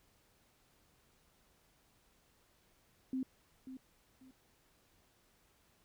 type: tone with echo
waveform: sine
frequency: 260.6 Hz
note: C4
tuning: 7 cents flat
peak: -34 dBFS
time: 3.13-3.23 s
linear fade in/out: 2 ms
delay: 540 ms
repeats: 2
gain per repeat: -11 dB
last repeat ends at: 4.31 s
effects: pink hiss -71 dBFS RMS until 5.84 s